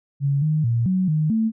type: tone with pitch steps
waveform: sine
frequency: 140.2 / 154.3 / 116.8 / 186.1 / 154.4 / 222.1 Hz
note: C#3 / D#3 / A#2 / F#3 / D#3 / A3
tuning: +20 / -14 / +4 / +10 / -13 / +16 cents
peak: -17 dBFS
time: 0.2-1.52 s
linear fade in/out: 50 ms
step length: 220 ms
effects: none